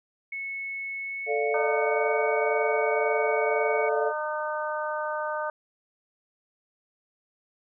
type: tone with pitch glide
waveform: sine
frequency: 2200 to 2236 Hz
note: C#7 to C#7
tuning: -14 to +14 cents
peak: -31 dBFS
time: 0.32-3.89 s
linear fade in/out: 5 ms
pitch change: +28 cents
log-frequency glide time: 1-2.15 s
type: chord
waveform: sine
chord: D minor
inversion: second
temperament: equal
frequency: 440 / 587.3 / 698.5 Hz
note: A4 / D5 / F5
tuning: 0 / 0 / 0 cents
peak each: -26 / -30 / -30 dBFS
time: 1.26-4.13 s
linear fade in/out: 50 ms
type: harmonic tone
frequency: 304.6 Hz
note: D#4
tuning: 37 cents flat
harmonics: 2 / 3 / 4 / 5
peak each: -31 / -33 / -34 / -35 dBFS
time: 1.54-5.5 s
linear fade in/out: 2 ms
effects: none